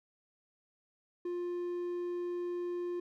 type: tone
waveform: triangle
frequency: 351.9 Hz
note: F4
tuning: 13 cents sharp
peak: -32 dBFS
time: 1.25-3 s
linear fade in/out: 5 ms
effects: none